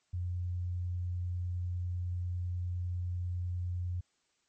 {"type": "tone", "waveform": "sine", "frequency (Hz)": 89, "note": "F2", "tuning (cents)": 33, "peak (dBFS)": -32, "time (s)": [0.13, 4.01], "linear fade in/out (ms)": 10, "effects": ["white hiss -75 dBFS RMS until 4.48 s", "MP3 32 kbps"]}